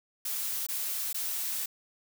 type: noise with dropouts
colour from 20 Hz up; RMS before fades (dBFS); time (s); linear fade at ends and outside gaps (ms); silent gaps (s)
blue; -33; 0.25-1.66; 5; 0.667-0.686 / 1.13-1.144
effects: none